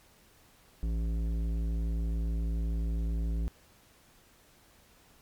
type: tone with tanh clipping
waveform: triangle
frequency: 55.8 Hz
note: A1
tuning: 25 cents sharp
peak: -30 dBFS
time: 0.83-3.48 s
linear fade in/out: 0 ms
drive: 17 dB
effects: pink hiss -61 dBFS RMS until 5.21 s + MP3 96 kbps